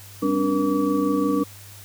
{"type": "tone cluster", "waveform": "sine", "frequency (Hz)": [198.6, 265.2, 291.1, 475.7, 1146], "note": ["G3", "C4", "D4", "A#4", "D6"], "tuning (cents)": [23, 23, -15, 35, -43], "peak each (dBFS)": [-27, -27, -21, -26, -29], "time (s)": [0.22, 1.44], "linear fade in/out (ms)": 10, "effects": ["added 100 Hz sine -44 dBFS peak until 1.84 s", "white hiss -45 dBFS RMS until 1.84 s"]}